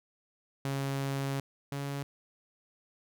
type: tone pair in turn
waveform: sawtooth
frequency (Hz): 137.4 / 140.45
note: C#3 / C#3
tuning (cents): -15 / +23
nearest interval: unison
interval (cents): 38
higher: second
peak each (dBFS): -27 / -30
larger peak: first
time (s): 0.65-1.4 / 1.72-2.03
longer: first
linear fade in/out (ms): 2
effects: none